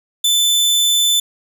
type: tone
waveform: sawtooth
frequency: 3520 Hz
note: A7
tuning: in tune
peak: -9 dBFS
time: 0.24-1.2 s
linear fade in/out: 5 ms
effects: none